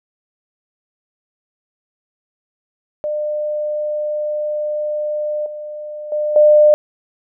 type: tone with level steps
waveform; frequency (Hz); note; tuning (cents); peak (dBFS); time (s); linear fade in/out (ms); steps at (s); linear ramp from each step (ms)
sine; 601; D5; +40; -18 / -26 / -16 / -6; 3.04-6.74; 0; 5.46 / 6.12 / 6.36; 2
effects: none